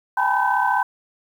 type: tone cluster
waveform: sine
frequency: 794 / 859 / 970 / 1005 / 1535 Hz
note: G5 / A5 / B5 / B5 / G6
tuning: +22 / -42 / -31 / +30 / -37 cents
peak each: -23 dBFS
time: 0.17-0.83 s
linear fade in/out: 5 ms
effects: tanh soft clip ceiling -5 dBFS + 8-bit